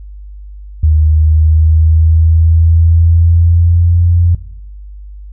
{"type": "tone with pitch glide", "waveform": "sine", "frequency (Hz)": [77.4, 86.38], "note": ["D#2", "F2"], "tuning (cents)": [-9, -18], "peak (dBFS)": -5, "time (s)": [0.83, 4.35], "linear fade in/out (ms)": 5, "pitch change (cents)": 191, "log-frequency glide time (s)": [1.02, 4.02], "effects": ["noise-tail reverb RT60 0.8 s tail -17 dB re dry", "added 50 Hz sine -27 dBFS peak until 5.32 s"]}